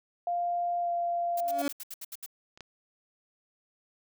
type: tone with pitch glide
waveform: sine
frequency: 698.5 to 691.7 Hz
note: F5 to F5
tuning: 0 to -17 cents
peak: -27 dBFS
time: 0.27-1.62 s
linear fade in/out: 2 ms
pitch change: -17 cents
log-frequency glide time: 0.81-0.89 s
type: noise bursts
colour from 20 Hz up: blue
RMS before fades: -40 dBFS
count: 9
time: 1.37-2.262 s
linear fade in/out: 5 ms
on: 36 ms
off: 71 ms
type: tone with exponential growth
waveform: 30% pulse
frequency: 284.1 Hz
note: C#4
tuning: 43 cents sharp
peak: -22 dBFS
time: 1.41-1.68 s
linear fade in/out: 0 ms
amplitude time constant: 58 ms
type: clicks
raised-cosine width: 0.2 ms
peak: -34 / -25 dBFS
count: 2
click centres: 2.575 / 2.607 s
effects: none